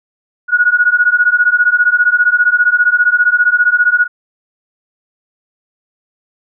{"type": "beating tone pair", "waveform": "sine", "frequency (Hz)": [1448, 1463], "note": ["F#6", "F#6"], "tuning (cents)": [-38, -20], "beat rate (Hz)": 15, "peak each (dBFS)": -11, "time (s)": [0.48, 4.08], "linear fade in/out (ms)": 50, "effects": []}